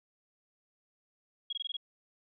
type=tone bursts; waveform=sine; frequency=3300 Hz; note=G#7; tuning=12 cents flat; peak=-33 dBFS; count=6; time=1.5-1.768 s; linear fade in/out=5 ms; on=28 ms; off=20 ms; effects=none